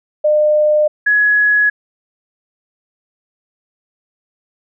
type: tone pair in turn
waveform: sine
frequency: 604 / 1681.9 Hz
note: D5 / G#6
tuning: +48 / +21 cents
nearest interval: octave + tritone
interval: 1773 cents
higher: second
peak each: -9 dBFS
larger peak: neither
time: 0.24-0.88 / 1.06-1.7 s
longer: neither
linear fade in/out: 10 ms
effects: none